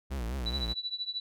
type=tone with vibrato; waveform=45% pulse; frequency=61.74 Hz; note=B1; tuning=in tune; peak=-32 dBFS; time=0.1-0.74 s; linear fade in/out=20 ms; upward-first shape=triangle; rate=4.8 Hz; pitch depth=220 cents each way
type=tone with tremolo; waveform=sine; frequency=3951 Hz; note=B7; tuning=in tune; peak=-29 dBFS; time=0.46-1.2 s; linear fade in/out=2 ms; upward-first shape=triangle; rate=13 Hz; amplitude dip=95%
effects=none